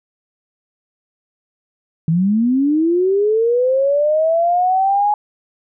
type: linear sweep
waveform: sine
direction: up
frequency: 155.56 to 840 Hz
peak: -12 dBFS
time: 2.08-5.14 s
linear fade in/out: 2 ms
effects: none